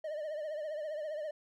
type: tone with vibrato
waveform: triangle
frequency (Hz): 610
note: D#5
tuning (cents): -34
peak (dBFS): -34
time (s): 0.04-1.31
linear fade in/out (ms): 5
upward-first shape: triangle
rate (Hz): 15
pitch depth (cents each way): 91
effects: none